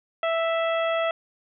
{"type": "harmonic tone", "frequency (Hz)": 659.3, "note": "E5", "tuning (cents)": 0, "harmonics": [1, 2, 3, 4, 5], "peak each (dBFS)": [-23, -29, -33, -35, -37], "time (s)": [0.23, 1.11], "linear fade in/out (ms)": 2, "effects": []}